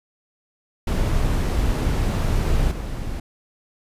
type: noise with level steps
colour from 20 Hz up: brown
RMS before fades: -20 / -28 dBFS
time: 0.87-3.2 s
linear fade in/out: 5 ms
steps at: 2.71 s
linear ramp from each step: 5 ms
effects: resampled to 32000 Hz